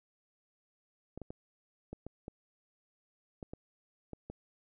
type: clicks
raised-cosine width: 2 ms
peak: -29 dBFS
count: 10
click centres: 1.176 / 1.217 / 1.305 / 1.93 / 2.066 / 2.281 / 3.428 / 3.535 / 4.133 / 4.3 s
effects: none